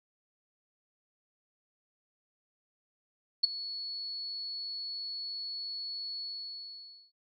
sine tone with ADSR envelope, 4397 Hz, C#8, 15 cents flat, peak -18 dBFS, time 3.43-7.12 s, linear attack 11 ms, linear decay 13 ms, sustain -18 dB, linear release 920 ms, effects none

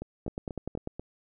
two click trains, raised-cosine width 2 ms, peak -20 / -23 dBFS, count 7 / 5, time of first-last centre 0.28-0.874 / 0.02-0.996 s, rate 10.1 / 4.1 Hz, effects none

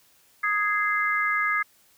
sine chord, Ab major, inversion second, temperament just, 1245.9 / 1661.2 / 2077 Hz, Eb6 / Ab6 / C7, +2 / 0 / -13 cents, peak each -26 dBFS, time 0.43-1.63 s, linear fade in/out 10 ms, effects white hiss -60 dBFS RMS until 1.97 s

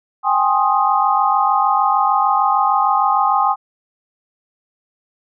sine chord, Ab major seventh, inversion third, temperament equal with one note detuned, 784 / 830.6 / 1058.1 / 1244.5 Hz, G5 / Ab5 / C6 / Eb6, 0 / 0 / +19 / 0 cents, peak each -18 dBFS, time 0.23-3.56 s, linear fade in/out 50 ms, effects none

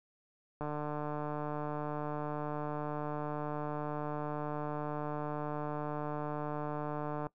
click train, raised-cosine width 1 ms, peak -24 dBFS, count 993, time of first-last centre 0.61-7.268 s, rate 149 Hz, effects noise-tail reverb RT60 0.1 s tail -20 dB re dry

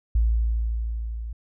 sine tone with level ramp, 56.4 Hz, A1, 44 cents sharp, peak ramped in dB -16 to -30 dBFS, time 0.15-1.33 s, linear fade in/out 5 ms, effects none

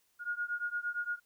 sine beating tone pair, 1429 / 1437.7 Hz, F6 / F6, +39 / +50 cents, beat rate 8.7 Hz, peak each -36 / -37 dBFS, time 0.19-1.2 s, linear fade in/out 50 ms, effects white hiss -73 dBFS RMS until 1.25 s

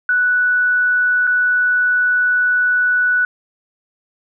sine tone with dropouts, 1480 Hz, F#6, in tune, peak -12 dBFS, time 0.09-3.25 s, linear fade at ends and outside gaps 2 ms, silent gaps 1.27-1.274 s, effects none

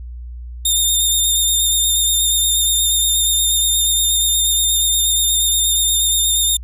15% pulse tone with vibrato, 3646 Hz, A#7, 39 cents flat, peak -7 dBFS, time 0.65-6.57 s, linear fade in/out 5 ms, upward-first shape sine, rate 8.4 Hz, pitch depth 22 cents each way, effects added 60 Hz sine -28 dBFS peak until 6.63 s

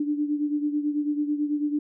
sine beating tone pair, 293.7 / 302.8 Hz, D4 / D#4, 0 / -47 cents, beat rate 9.1 Hz, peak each -24 / -30 dBFS, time 0-1.79 s, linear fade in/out 5 ms, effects none

